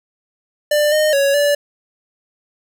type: tone with pitch steps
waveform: square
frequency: 594 / 613 / 557 / 579 Hz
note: D5 / D#5 / C#5 / D5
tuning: +20 / -26 / +8 / -25 cents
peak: -13 dBFS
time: 0.71-1.55 s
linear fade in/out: 5 ms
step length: 210 ms
effects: none